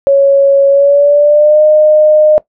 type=tone with pitch glide; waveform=sine; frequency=554.4 to 611.6 Hz; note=C#5 to D#5; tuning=0 to -30 cents; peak=-3 dBFS; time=0.07-2.38 s; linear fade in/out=0 ms; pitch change=+170 cents; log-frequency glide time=0.69-1.63 s; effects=noise-tail reverb RT60 0.1 s tail -18 dB re dry